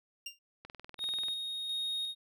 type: tone with exponential decay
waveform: 25% pulse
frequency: 2790 Hz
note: F7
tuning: 2 cents flat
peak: -32 dBFS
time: 0.26-0.39 s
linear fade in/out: 5 ms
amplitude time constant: 27 ms
type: click train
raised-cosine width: 0.3 ms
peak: -31 dBFS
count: 14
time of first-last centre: 0.65-1.284 s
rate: 20.5 Hz
type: tone with tremolo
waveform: triangle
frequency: 3729 Hz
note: A#7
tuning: in tune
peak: -31 dBFS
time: 0.98-2.15 s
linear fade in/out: 50 ms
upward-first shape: square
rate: 1.4 Hz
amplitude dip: 30%
effects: none